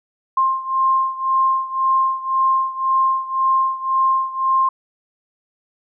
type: beating tone pair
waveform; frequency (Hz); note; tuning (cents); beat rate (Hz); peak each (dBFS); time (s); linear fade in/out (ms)
sine; 1057 / 1058.9; C6 / C6; +17 / +20; 1.9; -17 / -20; 0.37-4.69; 5
effects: none